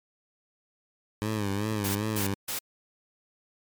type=tone with vibrato; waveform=15% pulse; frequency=103.83 Hz; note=G#2; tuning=in tune; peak=-21 dBFS; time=1.22-2.34 s; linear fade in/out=0 ms; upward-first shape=sine; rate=2.6 Hz; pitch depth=95 cents each way
type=noise bursts; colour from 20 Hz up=white; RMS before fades=-32 dBFS; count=3; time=1.84-2.59 s; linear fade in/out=5 ms; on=110 ms; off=210 ms
effects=MP3 96 kbps